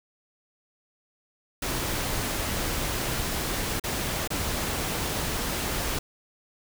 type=noise with dropouts; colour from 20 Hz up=pink; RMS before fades=-29 dBFS; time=1.62-5.99 s; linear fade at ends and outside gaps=5 ms; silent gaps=3.798-3.838 / 4.276-4.303 s; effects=none